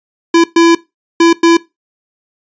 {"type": "tone bursts at uneven times", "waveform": "square", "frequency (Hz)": 335.3, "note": "E4", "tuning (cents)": 30, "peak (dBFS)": -5, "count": 4, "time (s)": [[0.34, 0.44], [0.56, 0.75], [1.2, 1.33], [1.43, 1.57]], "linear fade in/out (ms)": 5, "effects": ["noise-tail reverb RT60 0.2 s tail -19 dB re dry", "resampled to 16000 Hz"]}